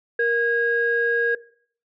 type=tone pair together; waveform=sine; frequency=468.9 / 1638.5 Hz; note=A#4 / G#6; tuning=+10 / -24 cents; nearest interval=octave + minor seventh; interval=2166 cents; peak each=-20 dBFS; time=0.19-1.35 s; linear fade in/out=5 ms; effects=noise-tail reverb RT60 0.5 s tail -18 dB re dry + tanh soft clip ceiling -10 dBFS